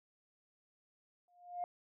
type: tone with exponential growth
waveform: sine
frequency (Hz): 708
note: F5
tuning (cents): +23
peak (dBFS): -33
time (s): 1.28-1.64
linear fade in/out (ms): 1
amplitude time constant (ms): 78
effects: tanh soft clip ceiling -30 dBFS